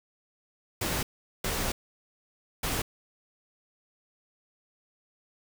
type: noise bursts at uneven times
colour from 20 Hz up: pink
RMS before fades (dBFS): -30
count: 3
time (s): 0.81-1.03 / 1.44-1.72 / 2.63-2.82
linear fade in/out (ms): 5
effects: none